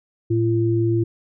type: tone pair together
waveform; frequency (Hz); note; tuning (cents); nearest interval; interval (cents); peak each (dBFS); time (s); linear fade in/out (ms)
sine; 113.04 / 340.6; A2 / F4; +47 / -43; octave + perfect fifth; 1910; -19; 0.3-1.04; 10
effects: none